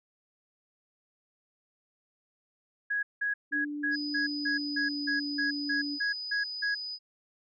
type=tone bursts; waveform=sine; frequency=1661.2 Hz; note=G#6; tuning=in tune; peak=-27 dBFS; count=13; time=2.9-6.75 s; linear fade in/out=10 ms; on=130 ms; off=180 ms
type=tone with pitch glide; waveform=sine; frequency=293.7 to 288.3 Hz; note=D4 to D4; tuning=0 to -32 cents; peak=-33 dBFS; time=3.51-5.99 s; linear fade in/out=50 ms; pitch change=-32 cents; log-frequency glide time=3.9-5.08 s
type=tone; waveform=sine; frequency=4978 Hz; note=D#8; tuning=in tune; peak=-35 dBFS; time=3.91-6.99 s; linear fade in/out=50 ms
effects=none